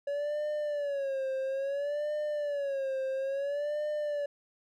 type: tone with vibrato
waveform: triangle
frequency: 564 Hz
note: C#5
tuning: 30 cents sharp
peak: -28 dBFS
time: 0.07-4.26 s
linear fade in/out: 5 ms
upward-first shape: sine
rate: 0.59 Hz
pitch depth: 110 cents each way
effects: none